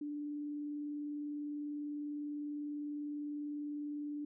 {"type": "tone with vibrato", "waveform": "sine", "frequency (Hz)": 293.7, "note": "D4", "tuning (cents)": 0, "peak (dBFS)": -38, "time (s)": [0.01, 4.25], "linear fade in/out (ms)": 5, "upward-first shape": "sine", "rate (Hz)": 20, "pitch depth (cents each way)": 19, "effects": []}